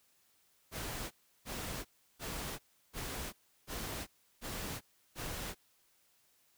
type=noise bursts; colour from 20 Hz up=pink; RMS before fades=-41 dBFS; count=7; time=0.71-5.55 s; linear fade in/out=50 ms; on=400 ms; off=340 ms; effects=white hiss -71 dBFS RMS until 6.57 s